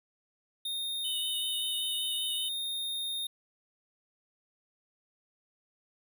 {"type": "tone", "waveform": "square", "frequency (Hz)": 3683, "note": "A#7", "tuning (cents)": -22, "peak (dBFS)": -33, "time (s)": [0.65, 3.27], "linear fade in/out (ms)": 5}
{"type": "tone with vibrato", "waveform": "square", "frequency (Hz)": 2995, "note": "F#7", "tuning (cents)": 20, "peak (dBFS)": -35, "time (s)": [1.04, 2.49], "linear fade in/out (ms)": 10, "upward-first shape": "triangle", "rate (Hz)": 5.2, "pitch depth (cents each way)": 29}
{"effects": []}